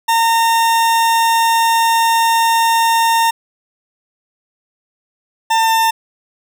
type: tone pair in turn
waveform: 40% pulse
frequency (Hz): 915 / 899.3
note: A#5 / A5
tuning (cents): -32 / +38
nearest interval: unison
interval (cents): 30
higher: first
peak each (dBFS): -10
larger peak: neither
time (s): 0.08-3.31 / 5.5-5.91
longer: first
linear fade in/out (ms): 10
effects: none